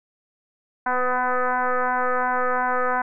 sine tone with frequency modulation, 252.4 Hz, B3, 38 cents sharp, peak -19 dBFS, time 0.86-3.02 s, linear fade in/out 5 ms, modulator 251 Hz, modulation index 5.6, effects none

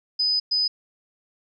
sine tone bursts at uneven times, 5000 Hz, D#8, 8 cents sharp, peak -19 dBFS, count 2, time 0.19-0.4 / 0.51-0.68 s, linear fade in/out 10 ms, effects none

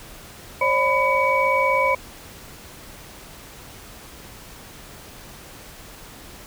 sine tone cluster, 538 / 594 / 1000 / 2263 Hz, C5 / D5 / B5 / C#7, +48 / +20 / +21 / +35 cents, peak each -22 / -27 / -20 / -22 dBFS, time 0.61-1.95 s, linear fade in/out 5 ms, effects pink hiss -42 dBFS RMS until 6.46 s

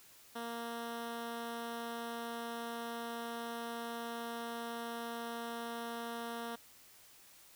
10% pulse tone with notch filter, 233.1 Hz, A#3, in tune, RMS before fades -42 dBFS, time 0.35-6.56 s, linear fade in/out 10 ms, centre 6900 Hz, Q 1.7, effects white hiss -60 dBFS RMS until 7.55 s

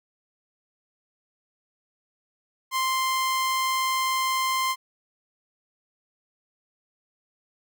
sawtooth tone, 1046.5 Hz, C6, in tune, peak -19 dBFS, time 2.71-4.76 s, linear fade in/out 50 ms, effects none

